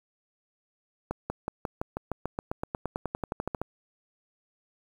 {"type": "accelerating click train", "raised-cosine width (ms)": 1, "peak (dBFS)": -16, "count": 22, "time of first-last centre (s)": [1.11, 3.616], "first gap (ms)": 190, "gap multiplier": 0.95, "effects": ["8-bit"]}